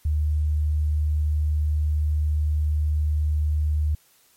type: tone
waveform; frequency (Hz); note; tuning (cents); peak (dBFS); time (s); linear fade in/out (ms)
sine; 75.7; D#2; -47; -19; 0.05-3.95; 5
effects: white hiss -59 dBFS RMS until 4.36 s + MP3 64 kbps